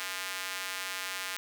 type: tone with high-pass filter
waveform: square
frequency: 94.1 Hz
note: F#2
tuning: 30 cents sharp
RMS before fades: -37 dBFS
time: 0-1.37 s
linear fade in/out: 0 ms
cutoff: 1700 Hz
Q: 0.96
effects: none